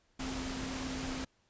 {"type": "tone in noise", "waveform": "sine", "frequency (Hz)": 261.6, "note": "C4", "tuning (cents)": 0, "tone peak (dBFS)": -39, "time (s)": [0.19, 1.25], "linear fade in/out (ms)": 10, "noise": "pink", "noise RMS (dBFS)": -40, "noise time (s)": [0.19, 1.25], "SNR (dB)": -2, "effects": ["pink hiss -72 dBFS RMS until 1.49 s", "resampled to 16000 Hz"]}